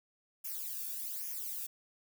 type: noise with flanger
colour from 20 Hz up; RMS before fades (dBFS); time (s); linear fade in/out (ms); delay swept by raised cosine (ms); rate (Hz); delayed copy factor
violet; -40; 0.44-1.67; 10; 0.24 to 1.01; 1.2; -0.9
effects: none